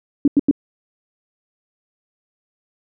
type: tone bursts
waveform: sine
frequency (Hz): 283.5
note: C#4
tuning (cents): +39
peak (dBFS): -9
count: 3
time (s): 0.25-0.512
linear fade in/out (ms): 2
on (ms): 28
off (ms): 89
effects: none